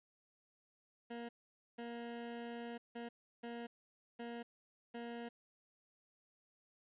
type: tone bursts at uneven times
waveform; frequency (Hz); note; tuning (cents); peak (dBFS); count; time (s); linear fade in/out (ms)
20% pulse; 235.7; A#3; +19; -39; 6; 1.1-1.29 / 1.78-2.78 / 2.95-3.09 / 3.43-3.67 / 4.19-4.43 / 4.94-5.29; 10
effects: resampled to 8000 Hz + 12-bit